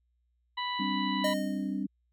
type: harmonic tone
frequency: 987.8 Hz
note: B5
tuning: in tune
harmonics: 1 / 2 / 3 / 4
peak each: -33 / -38 / -39 / -39 dBFS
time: 0.57-1.34 s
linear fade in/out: 10 ms
type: chord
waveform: sine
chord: G suspended fourth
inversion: none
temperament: equal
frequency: 196 / 261.6 / 293.7 Hz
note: G3 / C4 / D4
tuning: 0 / 0 / 0 cents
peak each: -33 / -35 / -35 dBFS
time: 0.79-1.87 s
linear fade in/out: 10 ms
type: tone with exponential decay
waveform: square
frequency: 615 Hz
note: D#5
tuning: 20 cents flat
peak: -26 dBFS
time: 1.24-1.84 s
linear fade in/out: 5 ms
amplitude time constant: 130 ms
effects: added 60 Hz sine -70 dBFS peak until 2.12 s

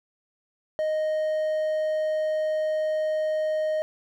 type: tone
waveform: triangle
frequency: 621 Hz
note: D#5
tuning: 3 cents flat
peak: -21 dBFS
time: 0.79-3.82 s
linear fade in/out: 0 ms
effects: none

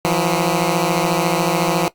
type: beating tone pair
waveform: 10% pulse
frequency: 164.81 / 178.81 Hz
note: E3 / F3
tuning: 0 / +41 cents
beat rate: 14 Hz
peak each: -10 dBFS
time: 0.05-1.88 s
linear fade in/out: 0 ms
effects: noise-tail reverb RT60 0.1 s tail -17 dB re dry + Opus 48 kbps

